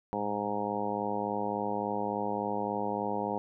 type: harmonic tone with a mistuned harmonic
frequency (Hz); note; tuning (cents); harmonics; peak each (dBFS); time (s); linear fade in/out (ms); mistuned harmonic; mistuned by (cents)
103.5; G#2; -5; 1 / 2 / 3 / 4 / 5 / 6 / 7 / 8 / 9; -47 / -37 / -40 / -38 / -37 / -43 / -38 / -37 / -37; 0.13-3.38; 0; 1; +120
effects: none